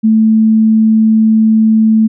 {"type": "tone", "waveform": "sine", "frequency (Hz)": 220, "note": "A3", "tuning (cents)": 0, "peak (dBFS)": -5, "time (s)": [0.03, 2.08], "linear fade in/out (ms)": 20, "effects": []}